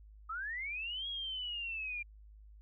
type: linear two-way sweep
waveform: sine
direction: up then down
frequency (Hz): 1244.5 to 3322 to 2373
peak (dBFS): -37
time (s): 0.29-2.03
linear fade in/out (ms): 10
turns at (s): 1.08
effects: added 52 Hz sine -53 dBFS peak until 2.61 s